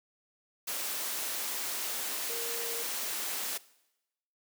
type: tone in noise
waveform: sine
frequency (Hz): 466.4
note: A#4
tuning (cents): +1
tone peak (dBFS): -40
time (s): 2.29-2.83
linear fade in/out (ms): 10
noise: white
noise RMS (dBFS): -35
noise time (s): 0.67-3.58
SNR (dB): -8
effects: noise-tail reverb RT60 0.9 s tail -20 dB re dry + high-pass 300 Hz 12 dB/octave